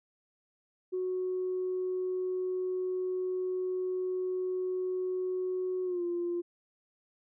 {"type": "tone with pitch glide", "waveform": "sine", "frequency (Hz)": [368.7, 348], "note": ["F#4", "F4"], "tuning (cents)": [-6, -6], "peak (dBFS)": -29, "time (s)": [0.92, 6.42], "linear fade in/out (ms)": 20, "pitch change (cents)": -100, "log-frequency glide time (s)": [5.84, 6.03], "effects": ["tanh soft clip ceiling -25 dBFS"]}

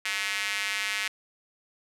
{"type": "tone with high-pass filter", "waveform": "square", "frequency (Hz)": 100.5, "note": "G2", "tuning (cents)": 44, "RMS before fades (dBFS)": -30, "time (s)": [0.05, 1.08], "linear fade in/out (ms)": 5, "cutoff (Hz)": 2100, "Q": 2.2, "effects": ["low-pass 11000 Hz 12 dB/octave"]}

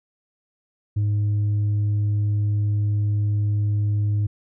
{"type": "tone with tanh clipping", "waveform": "sine", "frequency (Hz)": 103.83, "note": "G#2", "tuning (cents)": 0, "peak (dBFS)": -19, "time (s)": [0.96, 4.27], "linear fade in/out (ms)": 10, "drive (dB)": 2, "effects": []}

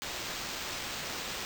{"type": "noise with sample-and-hold", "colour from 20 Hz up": "white", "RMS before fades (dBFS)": -38, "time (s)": [0.02, 1.45], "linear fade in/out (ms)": 0, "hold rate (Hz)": 11025, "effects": []}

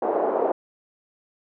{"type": "band-pass noise", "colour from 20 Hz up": "white", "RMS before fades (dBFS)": -23, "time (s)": [0.02, 0.52], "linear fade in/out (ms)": 5, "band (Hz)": [360, 720], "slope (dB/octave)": 24, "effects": []}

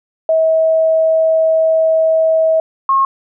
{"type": "tone pair in turn", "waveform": "sine", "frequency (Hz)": [643, 1081.4], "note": ["E5", "C#6"], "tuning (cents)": [-43, -43], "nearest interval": "major sixth", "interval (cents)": 900, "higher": "second", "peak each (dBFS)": -9, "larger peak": "neither", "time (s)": [[0.29, 2.6], [2.89, 3.05]], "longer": "first", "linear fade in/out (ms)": 2, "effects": []}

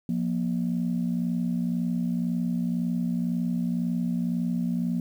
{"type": "tone pair together", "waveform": "sine", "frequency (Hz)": [175.56, 237.5], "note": ["F3", "A#3"], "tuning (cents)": [9, 33], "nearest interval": "perfect fourth", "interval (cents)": 524, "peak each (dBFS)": -26, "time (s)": [0.09, 5], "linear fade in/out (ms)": 2, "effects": ["tanh soft clip ceiling -18 dBFS", "9-bit"]}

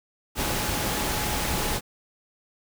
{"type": "tone in noise", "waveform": "sine", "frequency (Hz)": 843, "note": "G#5", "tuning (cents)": 26, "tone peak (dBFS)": -37, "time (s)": [0.35, 1.81], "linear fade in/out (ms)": 50, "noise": "pink", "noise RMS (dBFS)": -27, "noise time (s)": [0.35, 1.81], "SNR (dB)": -13, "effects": []}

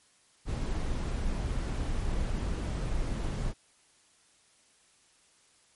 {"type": "noise", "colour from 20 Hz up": "brown", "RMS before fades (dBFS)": -31, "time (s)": [0.45, 3.54], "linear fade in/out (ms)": 50, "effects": ["white hiss -64 dBFS RMS until 5.75 s", "MP3 48 kbps"]}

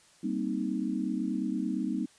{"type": "chord", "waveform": "sine", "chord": "C minor seventh", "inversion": "second", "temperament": "equal", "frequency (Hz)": [196, 233.1, 261.6, 311.1], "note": ["G3", "Bb3", "C4", "Eb4"], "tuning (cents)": [0, 0, 0, 0], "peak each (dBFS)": -34, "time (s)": [0.23, 2.06], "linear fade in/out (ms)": 10, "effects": ["white hiss -60 dBFS RMS until 2.18 s", "resampled to 22050 Hz"]}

